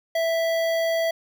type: tone with notch filter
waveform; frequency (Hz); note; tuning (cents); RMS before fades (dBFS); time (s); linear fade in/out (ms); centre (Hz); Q
square; 659.3; E5; 0; -23; 0.15-1.11; 5; 8600; 0.87
effects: none